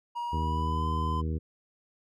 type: tone with pitch glide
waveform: triangle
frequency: 953 to 1021.4 Hz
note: A#5 to C6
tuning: +38 to -42 cents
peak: -29 dBFS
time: 0.15-1.22 s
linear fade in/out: 20 ms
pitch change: +120 cents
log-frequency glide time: 0.28-0.87 s
type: harmonic tone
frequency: 79.3 Hz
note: D#2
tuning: 33 cents sharp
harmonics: 1 / 2 / 3 / 4 / 5 / 6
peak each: -29 / -35 / -39 / -41 / -43 / -45 dBFS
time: 0.32-1.39 s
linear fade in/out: 20 ms
effects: none